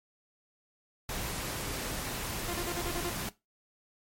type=noise; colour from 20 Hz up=pink; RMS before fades=-36 dBFS; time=1.09-3.29 s; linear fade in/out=2 ms
type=tone bursts; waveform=sawtooth; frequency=349.2 Hz; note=F4; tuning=in tune; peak=-30 dBFS; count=7; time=2.48-3.098 s; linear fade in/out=2 ms; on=54 ms; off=40 ms
effects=noise-tail reverb RT60 0.2 s tail -17 dB re dry + MP3 64 kbps